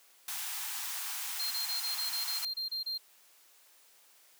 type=high-pass noise; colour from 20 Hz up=white; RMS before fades=-38 dBFS; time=0.28-2.45 s; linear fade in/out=2 ms; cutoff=730 Hz; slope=96 dB/octave
type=tone bursts; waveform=triangle; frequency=4186 Hz; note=C8; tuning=in tune; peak=-32 dBFS; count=11; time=1.39-2.98 s; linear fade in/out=10 ms; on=120 ms; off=27 ms
effects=white hiss -62 dBFS RMS until 4.39 s + high-pass 400 Hz 12 dB/octave